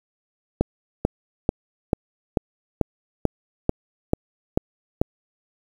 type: click train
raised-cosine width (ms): 2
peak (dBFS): -4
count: 11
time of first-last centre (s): 0.61-5.015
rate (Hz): 2.27
effects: 7-bit